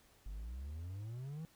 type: exponential sweep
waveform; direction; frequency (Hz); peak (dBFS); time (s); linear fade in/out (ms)
triangle; up; 46.25 to 165.7; -40; 0.26-1.45; 0
effects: pink hiss -67 dBFS RMS until 1.55 s